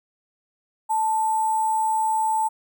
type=tone with sample-and-hold; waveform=sine; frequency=880 Hz; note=A5; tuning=in tune; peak=-19 dBFS; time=0.89-2.49 s; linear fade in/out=20 ms; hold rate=8820 Hz; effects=none